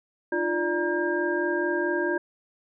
sine tone cluster, 304.6 / 349.1 / 588 / 941 / 1607 Hz, D#4 / F4 / D5 / A#5 / G6, -37 / -1 / +2 / +16 / +43 cents, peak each -33 / -26 / -31 / -34 / -29 dBFS, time 0.32-2.18 s, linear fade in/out 5 ms, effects none

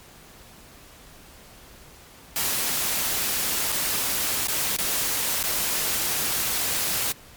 white noise with dropouts, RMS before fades -25 dBFS, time 2.36-7.12 s, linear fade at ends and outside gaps 1 ms, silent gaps 3.72-3.724 / 4.472-4.483 / 4.765-4.786 / 5.429-5.438 s, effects pink hiss -48 dBFS RMS until 7.36 s + MP3 96 kbps

